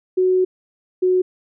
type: tone pair in turn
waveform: sine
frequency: 370 / 367.7 Hz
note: F#4 / F#4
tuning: 0 / -11 cents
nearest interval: unison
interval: 11 cents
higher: first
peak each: -13 dBFS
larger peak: neither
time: 0.17-0.45 / 1.02-1.22 s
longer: first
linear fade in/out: 10 ms
effects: none